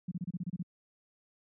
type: tone bursts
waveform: sine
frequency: 177.4 Hz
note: F3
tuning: 27 cents sharp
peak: -32 dBFS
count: 9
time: 0.08-0.626 s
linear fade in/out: 5 ms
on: 34 ms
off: 30 ms
effects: high-pass 100 Hz 12 dB/octave